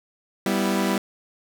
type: chord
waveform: sawtooth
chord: E minor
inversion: first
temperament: equal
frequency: 196 / 246.9 / 329.6 Hz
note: G3 / B3 / E4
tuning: 0 / 0 / 0 cents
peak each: -19 / -23 / -23 dBFS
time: 0.46-0.98 s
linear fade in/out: 2 ms
effects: none